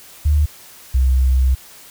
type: tone pair in turn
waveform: sine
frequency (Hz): 74.3 / 64.66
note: D2 / C2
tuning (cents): +21 / -20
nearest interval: major second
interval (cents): 241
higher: first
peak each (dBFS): -11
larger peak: neither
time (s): 0.25-0.46 / 0.94-1.55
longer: second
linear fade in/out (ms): 10
effects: white hiss -42 dBFS RMS until 1.9 s